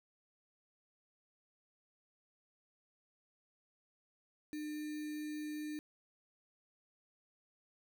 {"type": "tone with sample-and-hold", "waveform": "sine", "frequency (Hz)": 302.5, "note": "D#4", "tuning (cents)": -49, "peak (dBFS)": -39, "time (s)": [4.53, 5.79], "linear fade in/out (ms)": 0, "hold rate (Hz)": 2100, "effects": []}